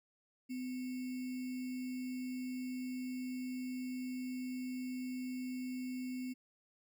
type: tone with sample-and-hold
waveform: sine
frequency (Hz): 254.1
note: B3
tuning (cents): +49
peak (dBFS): -38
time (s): 0.49-6.34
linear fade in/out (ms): 20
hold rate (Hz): 2450
effects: none